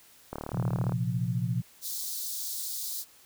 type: click train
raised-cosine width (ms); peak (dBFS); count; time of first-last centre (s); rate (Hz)
1; -21; 23; 0.33-0.921; 37.2
type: chord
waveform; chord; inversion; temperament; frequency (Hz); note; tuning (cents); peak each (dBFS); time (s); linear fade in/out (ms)
sine; Bb suspended second; none; equal; 116.54 / 130.81 / 174.61; Bb2 / C3 / F3; 0 / 0 / 0; -30 / -31 / -32; 0.53-1.62; 10
type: high-pass noise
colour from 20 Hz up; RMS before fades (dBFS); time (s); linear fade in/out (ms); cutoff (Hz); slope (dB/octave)
white; -35; 1.81-3.05; 50; 3800; 48
effects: white hiss -57 dBFS RMS until 3.25 s